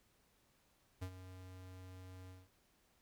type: tone with ADSR envelope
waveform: square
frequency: 92.5 Hz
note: F#2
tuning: in tune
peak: -40 dBFS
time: 1.01-2.49 s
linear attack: 16 ms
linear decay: 72 ms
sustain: -12 dB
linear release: 200 ms
effects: pink hiss -74 dBFS RMS until 3.01 s